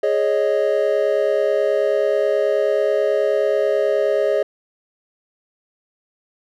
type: chord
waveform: triangle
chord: Ab suspended fourth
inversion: none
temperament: just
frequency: 415.3 / 553.7 / 623 Hz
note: Ab4 / Db5 / Eb5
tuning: 0 / -2 / +2 cents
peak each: -18 dBFS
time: 0.03-4.43 s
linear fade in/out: 5 ms
effects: none